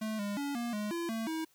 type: tone with pitch steps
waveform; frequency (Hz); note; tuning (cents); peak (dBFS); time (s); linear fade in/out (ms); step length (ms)
square; 217.6 / 203.4 / 283.6 / 237.1 / 209.4 / 339.8 / 224.7 / 320.1; A3 / G#3 / C#4 / A#3 / G#3 / F4 / A3 / D#4; -19 / -36 / +40 / +30 / +15 / -47 / +37 / +49; -34; 0.01-1.45; 10; 180
effects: white hiss -68 dBFS RMS until 1.54 s